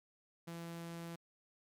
sawtooth tone, 168.4 Hz, E3, 37 cents sharp, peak -40 dBFS, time 0.47-1.16 s, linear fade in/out 10 ms, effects MP3 96 kbps

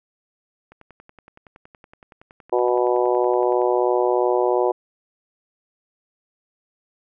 click train, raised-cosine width 0.5 ms, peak -30 dBFS, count 32, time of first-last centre 0.72-3.617 s, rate 10.7 Hz
harmonic tone, 122.9 Hz, B2, 8 cents flat, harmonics 3 / 4 / 5 / 6 / 7 / 8, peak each -20 / -22 / -24 / -26 / -27 / -28 dBFS, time 2.52-4.72 s, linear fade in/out 10 ms
effects none

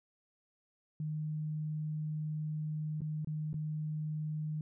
sine tone with dropouts, 153.6 Hz, D#3, 22 cents flat, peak -34 dBFS, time 1-4.61 s, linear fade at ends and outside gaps 2 ms, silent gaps 3.007-3.017 / 3.247-3.272 / 3.531-3.541 s, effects none

